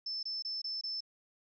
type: tone bursts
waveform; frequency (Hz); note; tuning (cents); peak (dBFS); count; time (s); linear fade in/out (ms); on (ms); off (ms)
sine; 5280; E8; +2; -35; 5; 0.06-1.006; 5; 170; 24
effects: none